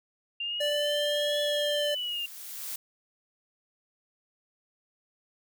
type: linear two-way sweep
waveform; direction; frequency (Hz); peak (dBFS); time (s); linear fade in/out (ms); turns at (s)
sine; up then down; 2781 to 3380 to 2781; -30; 0.4-2.26; 5; 1.41
type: tone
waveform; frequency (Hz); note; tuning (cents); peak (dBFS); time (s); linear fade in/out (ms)
square; 587.3; D5; 0; -28; 0.6-1.95; 10
type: noise with exponential growth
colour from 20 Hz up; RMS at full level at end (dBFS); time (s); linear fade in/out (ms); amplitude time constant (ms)
blue; -35; 0.92-2.76; 5; 400
effects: none